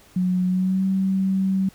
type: tone with pitch glide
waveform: sine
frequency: 182.5 to 191.35 Hz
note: F#3 to G3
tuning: -24 to -42 cents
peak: -18 dBFS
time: 0.16-1.69 s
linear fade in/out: 5 ms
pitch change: +82 cents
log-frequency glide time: 0.47-0.85 s
effects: pink hiss -52 dBFS RMS until 1.74 s